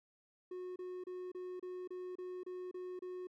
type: tone bursts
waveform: triangle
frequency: 364.5 Hz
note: F#4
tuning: 26 cents flat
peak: -40 dBFS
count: 10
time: 0.51-3.271 s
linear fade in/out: 5 ms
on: 250 ms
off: 29 ms
effects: none